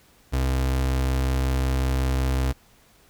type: tone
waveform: 35% pulse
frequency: 65.41 Hz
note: C2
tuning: in tune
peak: -19 dBFS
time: 0.32-2.53 s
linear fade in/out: 20 ms
effects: pink hiss -57 dBFS RMS until 3.09 s